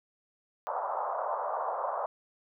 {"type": "band-pass noise", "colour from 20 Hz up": "pink", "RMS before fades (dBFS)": -33, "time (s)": [0.67, 2.06], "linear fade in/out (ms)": 0, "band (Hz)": [560, 1200], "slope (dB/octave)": 48, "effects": []}